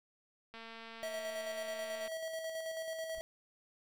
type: click train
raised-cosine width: 0.3 ms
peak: -34 dBFS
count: 350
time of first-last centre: 0.54-2.077 s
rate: 227 Hz
type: tone with tremolo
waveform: square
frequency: 647 Hz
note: E5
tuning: 32 cents flat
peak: -38 dBFS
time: 1.03-3.21 s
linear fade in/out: 0 ms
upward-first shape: square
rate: 9.2 Hz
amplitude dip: 35%
type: noise with exponential growth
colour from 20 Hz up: brown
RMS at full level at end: -48 dBFS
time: 3.1-3.19 s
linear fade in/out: 2 ms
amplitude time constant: 18 ms
effects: none